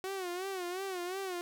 sawtooth tone with vibrato, 370 Hz, F#4, in tune, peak -32 dBFS, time 0.04-1.41 s, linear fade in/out 0 ms, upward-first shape sine, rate 2.8 Hz, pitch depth 100 cents each way, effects none

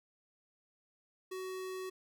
square tone, 374.1 Hz, F#4, 19 cents sharp, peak -40 dBFS, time 1.31-1.9 s, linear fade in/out 10 ms, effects none

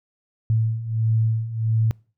sine beating tone pair, 110.7 / 112.2 Hz, A2 / A2, +11 / +34 cents, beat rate 1.5 Hz, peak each -24 / -20 dBFS, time 0.5-1.91 s, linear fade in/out 0 ms, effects noise-tail reverb RT60 0.4 s tail -26 dB re dry

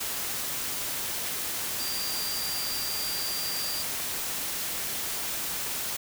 sine tone in noise, 4737 Hz, D8, 14 cents sharp, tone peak -33 dBFS, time 1.79-3.83 s, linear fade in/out 10 ms, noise white, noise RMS -32 dBFS, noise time 0-5.97 s, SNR -4 dB, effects none

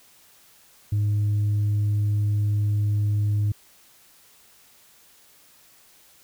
sine tone with tanh clipping, 103.83 Hz, G#2, in tune, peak -20 dBFS, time 0.92-3.52 s, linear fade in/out 5 ms, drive 1 dB, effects white hiss -55 dBFS RMS until 6.23 s

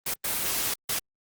white noise bursts at uneven times, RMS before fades -28 dBFS, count 3, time 0.06-0.14 / 0.24-0.74 / 0.89-0.99 s, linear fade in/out 5 ms, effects Opus 24 kbps

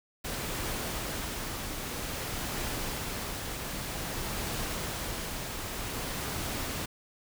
pink noise with tremolo, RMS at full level -34 dBFS, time 0.24-6.86 s, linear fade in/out 10 ms, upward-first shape triangle, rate 0.52 Hz, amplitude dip 30%, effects none

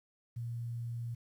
sine tone with quantisation, 117.8 Hz, A#2, 19 cents sharp, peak -36 dBFS, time 0.36-1.15 s, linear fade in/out 10 ms, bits 11, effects none

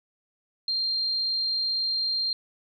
sine tone, 4186 Hz, C8, in tune, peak -24 dBFS, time 0.68-2.33 s, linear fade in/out 2 ms, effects none

